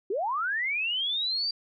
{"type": "linear sweep", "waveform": "sine", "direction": "up", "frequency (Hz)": [349.2, 4727], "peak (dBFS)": -26, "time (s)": [0.1, 1.51], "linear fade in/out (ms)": 5, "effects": []}